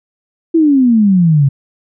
sine exponential sweep, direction down, 337.4 to 133.8 Hz, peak -6 dBFS, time 0.54-1.49 s, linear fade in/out 10 ms, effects none

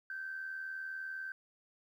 sine tone with amplitude modulation, 1552 Hz, G6, 18 cents flat, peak -36 dBFS, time 0.1-1.32 s, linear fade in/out 2 ms, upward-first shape sine, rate 80 Hz, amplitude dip 55%, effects tanh soft clip ceiling -32 dBFS + 12-bit

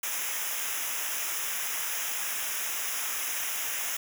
white noise with comb filter, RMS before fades -32 dBFS, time 0.03-3.97 s, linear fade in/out 5 ms, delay 0.23 ms, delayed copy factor -0.95, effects none

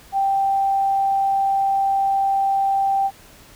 sine tone, 784 Hz, G5, in tune, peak -16 dBFS, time 0.12-3.11 s, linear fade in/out 50 ms, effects pink hiss -47 dBFS RMS until 3.55 s

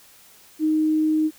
sine tone, 311.1 Hz, D#4, in tune, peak -17 dBFS, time 0.59-1.31 s, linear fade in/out 50 ms, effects white hiss -51 dBFS RMS until 1.38 s

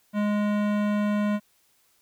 sine tone with hard clipping, 207.7 Hz, G#3, in tune, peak -24 dBFS, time 0.13-1.4 s, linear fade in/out 50 ms, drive 18 dB, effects white hiss -65 dBFS RMS until 2.01 s

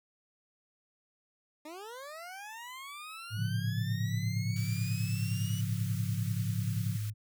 20% pulse linear sweep, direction up, 293.7 to 2960 Hz, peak -38 dBFS, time 1.65-5.61 s, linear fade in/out 5 ms
sine tone with pitch glide, 108.2 to 106.22 Hz, A2 to G#2, -29 to +39 cents, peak -32 dBFS, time 3.3-7.14 s, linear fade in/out 50 ms, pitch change -32 cents, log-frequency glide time 3.93-5.54 s
sine chord, Bb minor, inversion none, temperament equal, 116.54 / 138.59 / 174.61 Hz, Bb2 / Db3 / F3, 0 / 0 / 0 cents, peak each -37 dBFS, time 3.37-6.97 s, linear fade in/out 10 ms
white high-pass noise, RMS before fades -48 dBFS, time 4.56-7.1 s, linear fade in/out 2 ms, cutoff 1200 Hz, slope 48 dB/octave
effects none

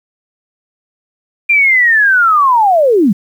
sine linear sweep, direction down, 2402 to 173.3 Hz, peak -6 dBFS, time 1.49-3.13 s, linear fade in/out 10 ms, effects 7-bit

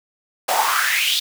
pink noise with high-pass filter sweep, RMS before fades -19 dBFS, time 0.48-1.2 s, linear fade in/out 10 ms, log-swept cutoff 630 to 3900 Hz, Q 5.2, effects none

